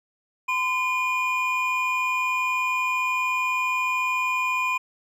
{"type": "tone pair together", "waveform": "triangle", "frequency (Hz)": [1021.3, 2429], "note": ["C6", "D#7"], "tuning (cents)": [-42, -42], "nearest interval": "octave + minor third", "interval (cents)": 1500, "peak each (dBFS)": -23, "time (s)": [0.48, 4.78], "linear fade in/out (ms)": 10, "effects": []}